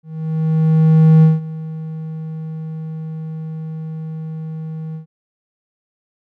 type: tone with ADSR envelope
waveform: triangle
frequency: 158.8 Hz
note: D#3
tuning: 36 cents sharp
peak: -3 dBFS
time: 0.03-5.06 s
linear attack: 1200 ms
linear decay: 170 ms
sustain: -19 dB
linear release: 110 ms
effects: none